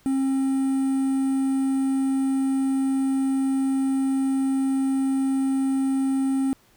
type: tone with quantisation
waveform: triangle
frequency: 268.3 Hz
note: C4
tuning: 44 cents sharp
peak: -18 dBFS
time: 0.06-6.53 s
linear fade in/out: 0 ms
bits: 7
effects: pink hiss -59 dBFS RMS until 6.76 s